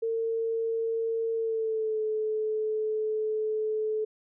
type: tone with pitch glide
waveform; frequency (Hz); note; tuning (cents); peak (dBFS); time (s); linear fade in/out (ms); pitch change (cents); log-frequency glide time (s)
sine; 453.6 to 432.6; A#4 to A4; -47 to -29; -26; 0.02-4.05; 10; -82; 1.34-2.01
effects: none